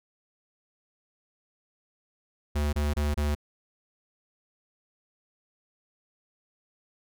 square tone bursts, 73.8 Hz, D2, 9 cents sharp, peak -25 dBFS, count 4, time 2.55-3.351 s, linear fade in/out 10 ms, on 180 ms, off 27 ms, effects none

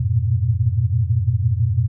sine tone cluster, 88.2 / 104.5 / 116.2 / 122.3 Hz, F2 / G#2 / A#2 / B2, +18 / +11 / -5 / -16 cents, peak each -21 dBFS, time 0-1.88 s, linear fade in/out 10 ms, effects none

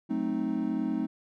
triangle chord, F# diminished seventh, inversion none, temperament equal with one note detuned, 185 / 218.9 / 261.6 / 311.1 Hz, F#3 / A3 / C4 / Eb4, 0 / -9 / 0 / 0 cents, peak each -35 / -30 / -30 / -30 dBFS, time 0.09-1.07 s, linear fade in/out 20 ms, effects none

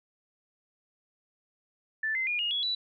sine tone with pitch steps, 1760 / 2069 / 2432 / 2859 / 3361 / 3951 Hz, A6 / C7 / D#7 / F7 / G#7 / B7, 0 / -20 / -40 / +40 / +20 / 0 cents, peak -27 dBFS, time 2.03-2.75 s, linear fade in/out 5 ms, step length 120 ms, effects none

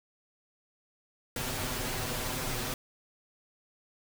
pink noise with comb filter, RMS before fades -34 dBFS, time 1.36-2.74 s, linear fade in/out 2 ms, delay 7.9 ms, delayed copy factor +0.7, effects none

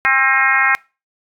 harmonic tone with a mistuned harmonic, 267.2 Hz, C4, 36 cents sharp, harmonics 3 / 4 / 5 / 6 / 7 / 8 / 9, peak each -23 / -21 / -19 / -18 / -17 / -17 / -22 dBFS, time 0.05-0.75 s, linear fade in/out 0 ms, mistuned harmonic 9, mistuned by +46 cents, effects noise-tail reverb RT60 0.3 s tail -24 dB re dry + AAC 64 kbps

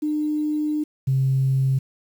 sine tone pair in turn, 302.1 / 133.33 Hz, D4 / C3, +49 / +33 cents, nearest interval octave + major second, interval 1416 cents, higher first, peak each -20 / -16 dBFS, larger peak second, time 0.02-0.84 / 1.07-1.79 s, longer first, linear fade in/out 10 ms, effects tanh soft clip ceiling -12 dBFS + 8-bit

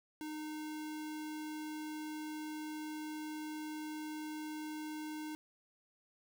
sine tone with sample-and-hold, 307.4 Hz, D#4, 21 cents flat, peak -40 dBFS, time 0.21-5.35 s, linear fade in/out 0 ms, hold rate 1225 Hz, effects none

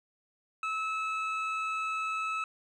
triangle tone pair together, 1299.5 / 2599 Hz, E6 / E7, -25 / -25 cents, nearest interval octave, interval 1200 cents, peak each -30 / -34 dBFS, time 0.63-2.44 s, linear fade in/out 2 ms, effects resampled to 22050 Hz + 11-bit

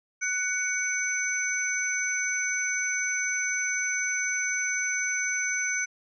sine tone cluster, 1487 / 2244 / 6080 Hz, F#6 / C#7 / F#8, +8 / +21 / +46 cents, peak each -30 dBFS, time 0.21-5.86 s, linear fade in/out 20 ms, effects none

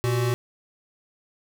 square tone pair together, 119.25 / 378.6 Hz, A#2 / F#4, +40 / +40 cents, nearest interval octave + minor sixth, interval 2000 cents, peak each -23 / -28 dBFS, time 0.04-0.34 s, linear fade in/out 0 ms, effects none

